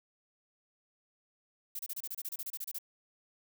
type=noise bursts; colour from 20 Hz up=violet; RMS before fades=-39 dBFS; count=15; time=1.75-2.786 s; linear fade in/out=5 ms; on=42 ms; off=29 ms; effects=none